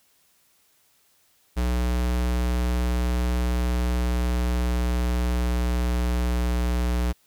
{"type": "tone with pitch glide", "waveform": "square", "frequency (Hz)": [60.9, 60.48], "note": ["B1", "B1"], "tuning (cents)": [-24, -36], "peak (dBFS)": -22, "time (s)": [1.56, 7.13], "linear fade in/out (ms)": 20, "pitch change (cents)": -12, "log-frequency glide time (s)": [3.26, 6.41], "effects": ["white hiss -63 dBFS RMS until 7.26 s"]}